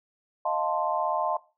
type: chord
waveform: sine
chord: F dominant seventh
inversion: third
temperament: equal with one note detuned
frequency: 622.3 / 698.5 / 883.6 / 1046.5 Hz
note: Eb5 / F5 / A5 / C6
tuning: 0 / 0 / +7 / 0 cents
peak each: -30 dBFS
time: 0.45-1.37 s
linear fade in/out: 5 ms
effects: noise-tail reverb RT60 0.3 s tail -18 dB re dry